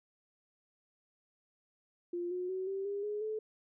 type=tone with pitch steps; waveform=sine; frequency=349.2 / 361.9 / 375.1 / 388.8 / 403 / 417.7 / 432.9 Hz; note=F4 / F#4 / F#4 / G4 / G4 / G#4 / A4; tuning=0 / -38 / +24 / -14 / +48 / +10 / -28 cents; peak=-34 dBFS; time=2.13-3.39 s; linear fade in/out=5 ms; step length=180 ms; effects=none